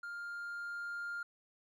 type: tone with level ramp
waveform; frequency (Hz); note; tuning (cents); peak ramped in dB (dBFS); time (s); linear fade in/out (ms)
triangle; 1403; F6; +8; -39 to -35; 0.03-1.23; 5
effects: tanh soft clip ceiling -33 dBFS